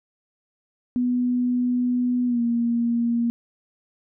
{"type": "tone with pitch glide", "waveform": "sine", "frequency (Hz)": [246.9, 235.1], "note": ["B3", "A#3"], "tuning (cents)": [0, 15], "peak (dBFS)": -19, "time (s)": [0.96, 3.3], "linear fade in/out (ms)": 0, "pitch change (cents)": -85, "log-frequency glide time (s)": [2.26, 2.41], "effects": []}